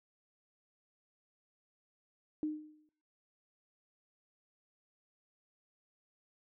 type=tone with exponential decay; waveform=sine; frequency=305.7 Hz; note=D#4; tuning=30 cents flat; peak=-30 dBFS; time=2.43-2.89 s; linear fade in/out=1 ms; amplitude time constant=100 ms; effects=noise-tail reverb RT60 0.7 s tail -20 dB re dry